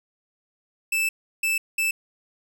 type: tone bursts at uneven times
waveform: 45% pulse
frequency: 2637 Hz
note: E7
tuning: in tune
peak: -21 dBFS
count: 3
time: 0.92-1.09 / 1.43-1.58 / 1.78-1.91 s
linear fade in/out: 5 ms
effects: none